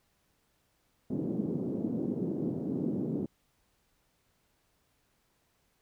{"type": "band-pass noise", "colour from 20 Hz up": "white", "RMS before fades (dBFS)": -33, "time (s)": [1.1, 3.26], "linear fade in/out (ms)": 5, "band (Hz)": [150, 340], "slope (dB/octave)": 24, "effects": ["pink hiss -73 dBFS RMS until 5.81 s"]}